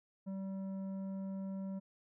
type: tone with tanh clipping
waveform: sine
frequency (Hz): 192.8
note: G3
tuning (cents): -28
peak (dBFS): -40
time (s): 0.26-1.8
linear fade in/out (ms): 20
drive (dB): 9
effects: none